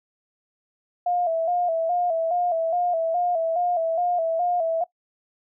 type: tone with vibrato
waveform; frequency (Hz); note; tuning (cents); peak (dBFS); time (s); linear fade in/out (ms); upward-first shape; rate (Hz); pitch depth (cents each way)
sine; 682; F5; -41; -20; 1.06-4.84; 5; square; 2.4; 69
effects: noise-tail reverb RT60 0.1 s tail -19 dB re dry